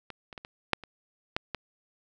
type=clicks; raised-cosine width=0.3 ms; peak=-24 / -27 / -24 / -25 / -6 / -28 / -11 / -16 dBFS; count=8; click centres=0.103 / 0.328 / 0.378 / 0.449 / 0.733 / 0.837 / 1.365 / 1.547 s; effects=none